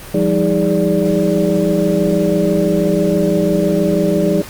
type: tone cluster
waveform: sine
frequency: 171.2 / 197.3 / 315.5 / 408.8 / 583 Hz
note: F3 / G3 / D#4 / G#4 / D5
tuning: -34 / +11 / +24 / -27 / -13 cents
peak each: -18 dBFS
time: 0.14-4.42 s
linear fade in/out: 5 ms
effects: pink hiss -33 dBFS RMS until 4.49 s + Opus 32 kbps